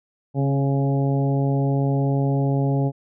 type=harmonic tone with a mistuned harmonic; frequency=138.5 Hz; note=C#3; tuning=1 cent flat; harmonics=1 / 2 / 3 / 4 / 5 / 6; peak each=-19 / -25 / -29 / -31 / -33 / -35 dBFS; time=0.34-2.92 s; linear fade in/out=50 ms; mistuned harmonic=2; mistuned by=-17 cents; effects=none